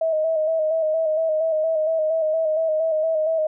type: tone with vibrato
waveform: sine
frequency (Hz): 635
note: D#5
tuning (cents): +35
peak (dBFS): -18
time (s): 0.01-3.47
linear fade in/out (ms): 5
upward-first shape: square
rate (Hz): 4.3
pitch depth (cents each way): 37
effects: none